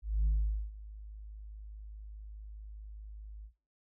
sine tone with ADSR envelope, 52.4 Hz, G#1, 16 cents sharp, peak -22 dBFS, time 0.02-3.52 s, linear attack 240 ms, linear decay 450 ms, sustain -21 dB, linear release 75 ms, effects noise-tail reverb RT60 0.3 s tail -19 dB re dry + tanh soft clip ceiling -24 dBFS

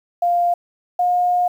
sine tone pair in turn, 698.5 / 714.8 Hz, F5 / F5, 0 / +40 cents, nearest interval unison, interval 40 cents, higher second, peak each -14 / -14 dBFS, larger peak neither, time 0.22-0.54 / 0.99-1.48 s, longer second, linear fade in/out 5 ms, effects 8-bit

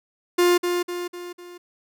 45% pulse tone with echo, 352.9 Hz, F4, 18 cents sharp, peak -15 dBFS, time 0.38-0.58 s, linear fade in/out 10 ms, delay 250 ms, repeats 4, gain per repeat -6 dB, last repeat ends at 1.58 s, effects none

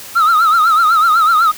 sine tone with vibrato, 1303 Hz, E6, 20 cents flat, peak -5 dBFS, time 0.15-1.52 s, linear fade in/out 20 ms, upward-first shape triangle, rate 8 Hz, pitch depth 130 cents each way, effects tanh soft clip ceiling -7 dBFS + white hiss -32 dBFS RMS until 1.57 s

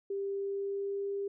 sine tone with pitch glide, 395.7 to 398.9 Hz, G4 to G4, +16 to +30 cents, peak -32 dBFS, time 0.1-1.28 s, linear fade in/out 5 ms, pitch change +14 cents, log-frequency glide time 0.33-1.13 s, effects none

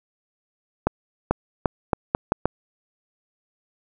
accelerating click train, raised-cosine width 1 ms, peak -4 dBFS, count 7, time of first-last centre 0.87-2.456 s, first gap 440 ms, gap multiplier 0.79, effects none

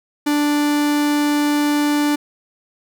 45% pulse tone, 293.7 Hz, D4, in tune, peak -15 dBFS, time 0.26-2.16 s, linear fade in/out 10 ms, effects none

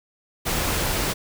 pink noise, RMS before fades -24 dBFS, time 0.45-1.14 s, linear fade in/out 20 ms, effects none

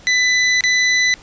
sawtooth tone with dropouts, 1997 Hz, B6, 19 cents sharp, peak -9 dBFS, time 0.07-1.14 s, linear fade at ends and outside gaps 0 ms, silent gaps 0.608-0.638 s, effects pink hiss -43 dBFS RMS until 1.22 s + resampled to 16000 Hz

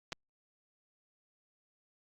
clicks, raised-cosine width 0.2 ms, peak -21 dBFS, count 2, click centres 0.122 / 0.128 s, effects Opus 48 kbps

